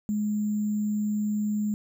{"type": "tone with sample-and-hold", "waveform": "sine", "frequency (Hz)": 210, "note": "G#3", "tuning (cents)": 19, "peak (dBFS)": -24, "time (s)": [0.09, 1.74], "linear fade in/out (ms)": 0, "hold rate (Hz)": 7350, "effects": []}